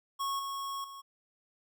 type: tone with level steps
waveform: square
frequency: 1100 Hz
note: C#6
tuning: 14 cents flat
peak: -32 / -36 / -45 dBFS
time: 0.19-1.02 s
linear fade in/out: 20 ms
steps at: 0.39 / 0.84 s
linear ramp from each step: 2 ms
effects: none